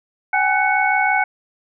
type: tone cluster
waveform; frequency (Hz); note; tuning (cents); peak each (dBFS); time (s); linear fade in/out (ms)
sine; 762 / 828 / 1499 / 2215; G5 / G#5 / F#6 / C#7; -49 / -5 / +22 / -2; -20; 0.33-1.24; 5
effects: none